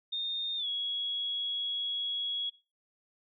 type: tone with pitch glide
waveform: sine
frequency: 3658 to 3335 Hz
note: A#7 to G#7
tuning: -33 to +7 cents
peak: -31 dBFS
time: 0.12-2.5 s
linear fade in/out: 10 ms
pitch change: -160 cents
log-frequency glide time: 0.57-0.67 s
effects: noise-tail reverb RT60 0.3 s tail -18 dB re dry